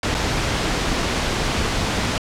pink noise with dropouts, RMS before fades -21 dBFS, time 0.03-2.18 s, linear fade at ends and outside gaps 2 ms, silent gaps 0.144-0.148 s, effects low-pass 6000 Hz 12 dB/octave

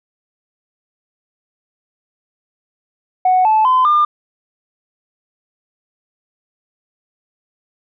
sine tone with pitch steps, 740 / 869.9 / 1022.6 / 1202.1 Hz, F#5 / A5 / C6 / D6, 0 / -20 / -40 / +40 cents, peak -8 dBFS, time 3.25-4.05 s, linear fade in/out 5 ms, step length 200 ms, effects tanh soft clip ceiling -6 dBFS

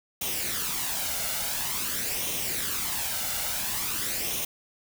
white noise with flanger, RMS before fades -30 dBFS, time 0.21-4.45 s, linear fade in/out 5 ms, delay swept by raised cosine 0.32 to 1.42 ms, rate 0.48 Hz, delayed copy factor +0.55, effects none

